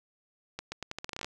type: accelerating click train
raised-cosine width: 0.2 ms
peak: -19 dBFS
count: 13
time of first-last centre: 0.59-1.245 s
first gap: 130 ms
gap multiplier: 0.82
effects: none